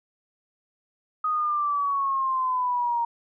sine exponential sweep, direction down, 1254 to 932.3 Hz, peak -22 dBFS, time 1.24-3.05 s, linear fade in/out 5 ms, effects none

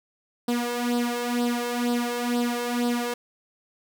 sawtooth tone with flanger, 241 Hz, B3, 42 cents flat, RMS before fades -26 dBFS, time 0.48-3.14 s, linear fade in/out 5 ms, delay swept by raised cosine 0.22 to 1.92 ms, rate 2.1 Hz, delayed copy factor +0.7, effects none

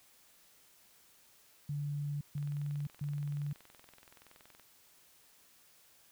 sine tone bursts, 145 Hz, D3, 22 cents flat, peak -34 dBFS, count 3, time 1.69-3.53 s, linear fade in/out 5 ms, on 520 ms, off 140 ms
click train, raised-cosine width 0.3 ms, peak -40 dBFS, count 48, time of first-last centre 2.38-4.597 s, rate 21.2 Hz
effects white hiss -64 dBFS RMS until 6.11 s

